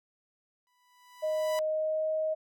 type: tone with exponential growth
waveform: sawtooth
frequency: 989 Hz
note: B5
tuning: 2 cents sharp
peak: -29 dBFS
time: 0.67-1.59 s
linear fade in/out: 0 ms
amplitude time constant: 200 ms
type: tone with pitch glide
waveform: sine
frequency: 622.3 to 627.7 Hz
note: D#5 to D#5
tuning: 0 to +15 cents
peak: -27 dBFS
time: 1.22-2.35 s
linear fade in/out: 20 ms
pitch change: +15 cents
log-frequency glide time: 1.65-2.12 s
effects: none